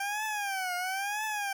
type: tone with vibrato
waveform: 20% pulse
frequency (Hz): 787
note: G5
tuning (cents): +7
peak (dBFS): -26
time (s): 0-1.53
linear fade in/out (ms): 5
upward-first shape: triangle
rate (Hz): 1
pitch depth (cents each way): 180
effects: none